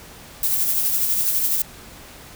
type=noise with tremolo; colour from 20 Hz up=violet; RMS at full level=-19 dBFS; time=0.43-1.62 s; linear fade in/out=2 ms; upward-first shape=sine; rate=12 Hz; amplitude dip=35%; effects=pink hiss -42 dBFS RMS until 2.35 s